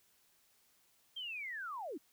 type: linear sweep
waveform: sine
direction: down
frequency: 3208 to 246.9 Hz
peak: -40 dBFS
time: 1.16-1.98 s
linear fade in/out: 10 ms
effects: white hiss -71 dBFS RMS until 2.12 s